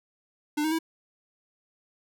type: tone with pitch steps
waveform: square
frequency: 298.7 / 314 / 324.6 Hz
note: D4 / D#4 / E4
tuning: +29 / +16 / -27 cents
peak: -25 dBFS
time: 0.57-0.789 s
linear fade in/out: 10 ms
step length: 73 ms
effects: none